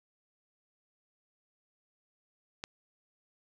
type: click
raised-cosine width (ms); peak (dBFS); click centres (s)
0.2; -20; 2.639
effects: none